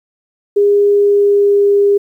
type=tone with pitch glide; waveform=sine; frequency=407.1 to 403.8 Hz; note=G#4 to G#4; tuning=-35 to -49 cents; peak=-7 dBFS; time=0.56-1.98 s; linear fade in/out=10 ms; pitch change=-14 cents; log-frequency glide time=0.91-1.7 s; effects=8-bit